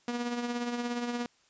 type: tone with tremolo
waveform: sawtooth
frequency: 240.6 Hz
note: B3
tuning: 45 cents flat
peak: -25 dBFS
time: 0.08-1.26 s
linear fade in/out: 2 ms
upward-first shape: triangle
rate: 17 Hz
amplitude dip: 55%
effects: white hiss -66 dBFS RMS until 1.49 s + resampled to 16000 Hz